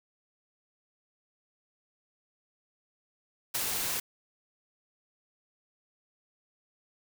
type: noise with ADSR envelope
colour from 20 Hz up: white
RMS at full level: -29 dBFS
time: 3.54-4 s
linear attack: 12 ms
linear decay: 24 ms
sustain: -3 dB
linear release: 5 ms
effects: none